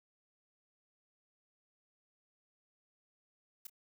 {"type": "noise with echo", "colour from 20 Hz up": "blue", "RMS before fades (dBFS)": -45, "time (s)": [3.65, 3.67], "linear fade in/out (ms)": 5, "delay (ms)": 27, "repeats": 1, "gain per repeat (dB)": -15, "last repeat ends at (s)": 3.697, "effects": []}